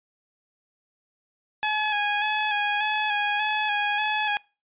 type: tone with vibrato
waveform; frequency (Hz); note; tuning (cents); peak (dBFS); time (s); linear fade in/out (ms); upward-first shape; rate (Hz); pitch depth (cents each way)
15% pulse; 839; G#5; +17; -16; 1.63-4.37; 0; square; 1.7; 27
effects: noise-tail reverb RT60 0.3 s tail -24 dB re dry + resampled to 8000 Hz